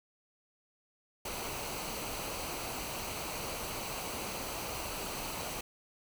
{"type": "noise with comb filter", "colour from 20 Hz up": "pink", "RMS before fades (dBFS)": -39, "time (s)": [1.25, 5.61], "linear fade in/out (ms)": 5, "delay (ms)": 0.57, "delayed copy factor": -0.5, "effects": []}